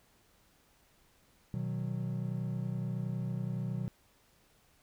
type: chord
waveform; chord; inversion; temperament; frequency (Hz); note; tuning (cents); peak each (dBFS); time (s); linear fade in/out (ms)
triangle; B major; none; equal; 123.47 / 155.56 / 185; B2 / D#3 / F#3; 0 / 0 / 0; -34 / -37 / -36; 1.54-3.88; 0
effects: pink hiss -67 dBFS RMS until 4.82 s